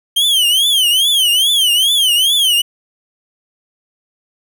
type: tone with vibrato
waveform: 45% pulse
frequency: 3136 Hz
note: G7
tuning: in tune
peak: -10 dBFS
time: 0.16-2.62 s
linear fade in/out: 10 ms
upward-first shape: triangle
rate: 2.4 Hz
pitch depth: 210 cents each way
effects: none